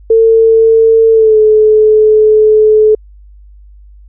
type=tone with pitch glide; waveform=sine; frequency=449.7 to 430.4 Hz; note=A4 to A4; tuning=+38 to -38 cents; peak=-3 dBFS; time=0.1-2.95 s; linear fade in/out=5 ms; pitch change=-76 cents; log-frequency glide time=1.11-1.38 s; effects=added 50 Hz sine -34 dBFS peak until 4.08 s